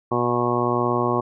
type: harmonic tone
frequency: 121.2 Hz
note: B2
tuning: 32 cents flat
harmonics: 1 / 2 / 3 / 4 / 5 / 6 / 7 / 8 / 9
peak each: -28 / -27 / -24 / -29 / -29 / -30 / -30 / -30 / -25 dBFS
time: 0.11-1.21 s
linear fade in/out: 10 ms
effects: none